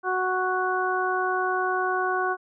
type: harmonic tone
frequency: 370 Hz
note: F#4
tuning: in tune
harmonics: 1 / 2 / 3 / 4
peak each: -28 / -28 / -28 / -28 dBFS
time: 0.03-2.37 s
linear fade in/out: 50 ms
effects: none